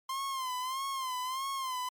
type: tone with vibrato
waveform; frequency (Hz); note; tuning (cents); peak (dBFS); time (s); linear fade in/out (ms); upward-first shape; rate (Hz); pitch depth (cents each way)
45% pulse; 1046.5; C6; 0; -33; 0.09-1.89; 5; sine; 1.6; 79
effects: MP3 96 kbps